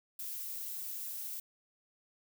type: noise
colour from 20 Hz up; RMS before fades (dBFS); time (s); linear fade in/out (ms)
violet; -41; 0.19-1.4; 5
effects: none